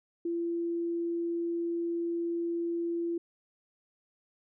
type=tone; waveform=sine; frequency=339.6 Hz; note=F4; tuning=48 cents flat; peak=-29 dBFS; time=0.25-3.18 s; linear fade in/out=5 ms; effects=none